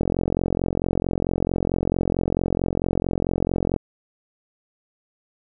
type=click train; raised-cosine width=2 ms; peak=-8 dBFS; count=168; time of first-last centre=0.01-3.763 s; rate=44.5 Hz; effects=none